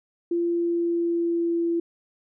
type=tone with pitch glide; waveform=sine; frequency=342.7 to 338 Hz; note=F4 to E4; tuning=-33 to +43 cents; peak=-21 dBFS; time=0.31-1.8 s; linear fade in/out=5 ms; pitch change=-24 cents; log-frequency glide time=0.49-1.62 s; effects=none